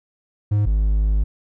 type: tone pair in turn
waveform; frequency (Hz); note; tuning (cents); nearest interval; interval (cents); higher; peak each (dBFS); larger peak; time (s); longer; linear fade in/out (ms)
triangle; 103.83 / 51.91; G#2 / G#1; 0 / 0; octave; 1200; first; -13; neither; 0.51-0.66 / 0.66-1.24; second; 10
effects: none